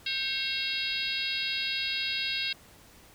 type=harmonic tone with a mistuned harmonic; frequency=544 Hz; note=C#5; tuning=33 cents flat; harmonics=3 / 4 / 5 / 6 / 7 / 8 / 9; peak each=-40 / -38 / -34 / -37 / -34 / -37 / -38 dBFS; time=0.06-2.53 s; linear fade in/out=5 ms; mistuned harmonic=3; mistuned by=-62 cents; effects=pink hiss -55 dBFS RMS until 3.14 s